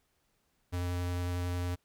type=tone with vibrato; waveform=square; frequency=88.7 Hz; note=F2; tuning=27 cents sharp; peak=-32 dBFS; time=0.72-1.76 s; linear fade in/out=20 ms; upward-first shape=sine; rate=11 Hz; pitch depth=8 cents each way; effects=pink hiss -75 dBFS RMS until 1.84 s

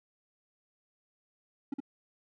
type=tone with echo; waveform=triangle; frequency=277.2 Hz; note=C#4; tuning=in tune; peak=-29 dBFS; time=1.72-1.74 s; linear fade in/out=5 ms; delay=63 ms; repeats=1; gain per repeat=-2 dB; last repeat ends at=1.803 s; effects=none

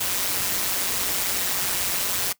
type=noise with amplitude modulation; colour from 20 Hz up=white; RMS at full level=-22 dBFS; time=0-2.33 s; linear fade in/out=10 ms; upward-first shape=sine; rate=186 Hz; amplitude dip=65%; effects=noise-tail reverb RT60 0.1 s tail -19 dB re dry

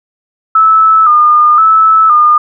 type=tone with vibrato; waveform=sine; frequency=1260 Hz; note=D#6; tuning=21 cents sharp; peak=-3 dBFS; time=0.55-2.38 s; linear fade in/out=5 ms; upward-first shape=square; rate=0.97 Hz; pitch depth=63 cents each way; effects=none

